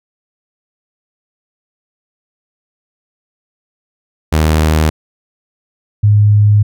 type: tone pair in turn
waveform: sawtooth / sine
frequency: 78.1 / 104.25 Hz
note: D#2 / G#2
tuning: +7 / +7 cents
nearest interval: perfect fourth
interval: 500 cents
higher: second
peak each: -5 dBFS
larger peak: neither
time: 4.32-4.9 / 6.03-6.63 s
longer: second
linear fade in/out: 10 ms
effects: none